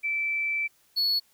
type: tone pair in turn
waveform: sine / triangle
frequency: 2325 / 4394 Hz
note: D7 / C#8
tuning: -18 / -16 cents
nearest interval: major seventh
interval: 1102 cents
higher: second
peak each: -25 / -21 dBFS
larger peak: second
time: 0.03-0.68 / 0.96-1.2 s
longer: first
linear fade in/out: 20 ms
effects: white hiss -64 dBFS RMS until 1.33 s